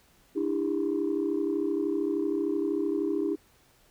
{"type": "tone cluster", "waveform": "sine", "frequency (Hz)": [297.2, 330.2, 400.6], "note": ["D4", "E4", "G4"], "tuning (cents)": [21, 3, 38], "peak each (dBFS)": -29, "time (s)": [0.35, 3.36], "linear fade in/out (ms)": 20, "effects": ["tanh soft clip ceiling -19 dBFS", "pink hiss -62 dBFS RMS until 3.9 s"]}